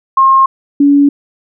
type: tone pair in turn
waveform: sine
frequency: 1070 / 284.2 Hz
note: C6 / C#4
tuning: +38 / +43 cents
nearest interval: octave + major seventh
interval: 2295 cents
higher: first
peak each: -4 dBFS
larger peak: neither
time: 0.17-0.46 / 0.8-1.09 s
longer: neither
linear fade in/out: 5 ms
effects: none